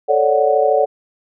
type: chord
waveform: sine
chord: D major seventh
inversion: second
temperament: equal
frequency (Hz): 440 / 554.4 / 587.3 / 740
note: A4 / C#5 / D5 / F#5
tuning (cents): 0 / 0 / 0 / 0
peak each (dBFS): -17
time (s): 0.08-0.86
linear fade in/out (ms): 20
effects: none